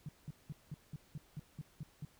sine tone bursts, 149.4 Hz, D3, 30 cents sharp, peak -40 dBFS, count 10, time 0.06-2.05 s, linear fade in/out 2 ms, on 28 ms, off 190 ms, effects pink hiss -67 dBFS RMS until 2.19 s

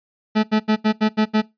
40% pulse tone bursts, 215.9 Hz, A3, 33 cents flat, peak -13 dBFS, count 7, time 0.35-1.42 s, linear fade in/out 20 ms, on 86 ms, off 78 ms, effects noise-tail reverb RT60 0.2 s tail -22 dB re dry + resampled to 11025 Hz

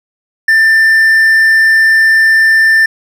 triangle tone, 1784 Hz, A6, 23 cents sharp, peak -3 dBFS, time 0.48-2.86 s, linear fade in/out 5 ms, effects none

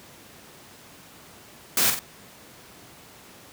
white noise with echo, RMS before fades -21 dBFS, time 1.77-1.9 s, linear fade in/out 2 ms, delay 46 ms, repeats 2, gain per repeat -6 dB, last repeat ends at 1.992 s, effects pink hiss -48 dBFS RMS until 3.52 s + high-pass 100 Hz 12 dB/octave

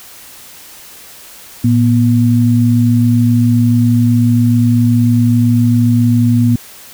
sine tone pair together, 113.9 / 241.3 Hz, A#2 / B3, -40 / -40 cents, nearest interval octave + minor second, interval 1300 cents, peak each -10 dBFS, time 1.64-6.56 s, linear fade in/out 5 ms, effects white hiss -36 dBFS RMS until 6.93 s

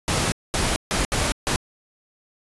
pink noise bursts at uneven times, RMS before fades -22 dBFS, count 5, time 0.08-0.32 / 0.54-0.76 / 0.91-1.05 / 1.12-1.32 / 1.47-1.56 s, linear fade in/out 0 ms, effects resampled to 24000 Hz

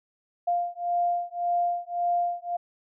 sine beating tone pair, 698.5 / 700.3 Hz, F5 / F5, 0 / +5 cents, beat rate 1.8 Hz, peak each -27 dBFS, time 0.47-2.57 s, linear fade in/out 10 ms, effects none

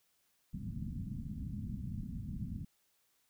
white low-pass noise, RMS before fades -41 dBFS, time 0.53-2.65 s, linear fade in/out 10 ms, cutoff 230 Hz, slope 48 dB/octave, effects white hiss -75 dBFS RMS until 3.29 s

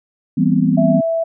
sine chord, C major seventh, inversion first, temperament equal with one note detuned, 164.81 / 196 / 242.8 / 261.6 Hz, E3 / G3 / B3 / C4, 0 / 0 / -29 / 0 cents, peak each -17 dBFS, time 0.37-1.01 s, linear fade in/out 10 ms
sine tone, 659.3 Hz, E5, in tune, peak -15 dBFS, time 0.77-1.24 s, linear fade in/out 10 ms
effects none

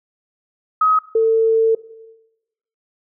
sine tone pair in turn, 1268 / 448.3 Hz, D#6 / A4, +32 / +32 cents, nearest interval octave + tritone, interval 1800 cents, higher first, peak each -11 dBFS, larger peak neither, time 0.81-0.99 / 1.15-1.75 s, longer second, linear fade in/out 5 ms, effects noise-tail reverb RT60 1.0 s tail -18 dB re dry

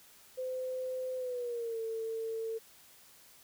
sine tone with pitch glide, 513 to 449.2 Hz, C5 to A4, -34 to +36 cents, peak -34 dBFS, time 0.37-2.59 s, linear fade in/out 20 ms, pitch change -230 cents, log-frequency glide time 1.17-1.8 s, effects white hiss -59 dBFS RMS until 3.43 s

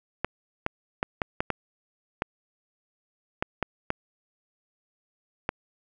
clicks, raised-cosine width 0.5 ms, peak -10 dBFS, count 11, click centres 0.246 / 0.664 / 1.029 / 1.218 / 1.405 / 1.503 / 2.221 / 3.425 / 3.627 / 3.904 / 5.491 s, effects none

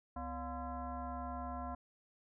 sine tone with frequency modulation, 389.3 Hz, G4, 12 cents flat, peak -39 dBFS, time 0.16-1.75 s, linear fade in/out 5 ms, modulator 320 Hz, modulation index 2.4, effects none

